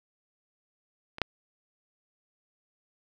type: clicks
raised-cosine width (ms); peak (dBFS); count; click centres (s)
0.3; -23 / -8; 2; 1.184 / 1.217
effects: none